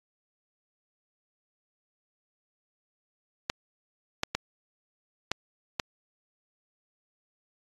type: clicks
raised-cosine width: 0.2 ms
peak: -9 dBFS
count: 5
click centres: 3.499 / 4.234 / 4.35 / 5.316 / 5.798 s
effects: AAC 32 kbps